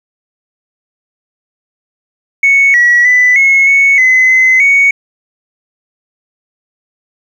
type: tone with pitch steps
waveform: sine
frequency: 2215 / 1928 / 1991 / 2178 / 2213 / 2034 / 2045 / 2230 Hz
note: C#7 / B6 / B6 / C#7 / C#7 / C7 / C7 / C#7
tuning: -2 / -42 / +14 / -31 / -3 / -50 / -40 / +10 cents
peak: -3 dBFS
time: 2.43-4.91 s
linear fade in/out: 5 ms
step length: 310 ms
effects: tanh soft clip ceiling -1 dBFS + 7-bit